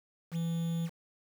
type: tone with quantisation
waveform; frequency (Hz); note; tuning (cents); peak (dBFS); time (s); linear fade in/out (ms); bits
triangle; 166.7; E3; +20; -28; 0.31-0.9; 50; 8
effects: none